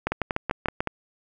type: two click trains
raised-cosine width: 0.5 ms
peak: -10 / -9 dBFS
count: 5 / 6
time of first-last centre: 0.12-0.873 / 0.07-0.805 s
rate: 5.31 / 6.8 Hz
effects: none